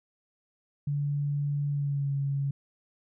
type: tone with pitch glide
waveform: sine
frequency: 144 to 139.42 Hz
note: D3 to C#3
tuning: -34 to +10 cents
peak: -26 dBFS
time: 0.87-2.51 s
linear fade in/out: 5 ms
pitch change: -56 cents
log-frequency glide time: 1.69-2.13 s
effects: none